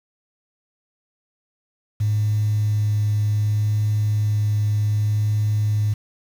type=tone with vibrato; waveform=sine; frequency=105.5 Hz; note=G#2; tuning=28 cents sharp; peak=-16 dBFS; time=2-5.94 s; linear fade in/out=10 ms; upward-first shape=sine; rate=0.66 Hz; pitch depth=8 cents each way; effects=tanh soft clip ceiling -13 dBFS + 7-bit